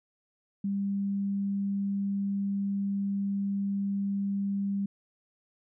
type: tone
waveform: sine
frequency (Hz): 198.7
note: G3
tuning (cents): +24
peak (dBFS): -27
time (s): 0.64-4.86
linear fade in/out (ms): 5
effects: none